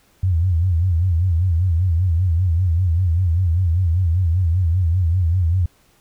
sine tone with vibrato, 87.31 Hz, F2, in tune, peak -14 dBFS, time 0.23-5.66 s, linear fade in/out 5 ms, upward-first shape sine, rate 5.1 Hz, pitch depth 140 cents each way, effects pink hiss -57 dBFS RMS until 6 s

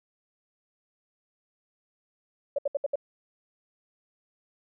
sine tone bursts, 566 Hz, C#5, 36 cents sharp, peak -23 dBFS, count 5, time 2.56-2.957 s, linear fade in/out 5 ms, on 25 ms, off 68 ms, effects none

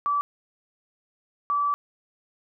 sine tone bursts at uneven times, 1155 Hz, D6, 29 cents flat, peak -21 dBFS, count 2, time 0.06-0.21 / 1.5-1.74 s, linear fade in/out 0 ms, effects none

